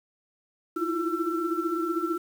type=tone cluster; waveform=sine; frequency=321.7 / 334.9 / 350.5 / 1342 Hz; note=E4 / E4 / F4 / E6; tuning=-42 / +27 / +6 / +31 cents; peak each=-31 dBFS; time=0.76-2.18 s; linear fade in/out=10 ms; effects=8-bit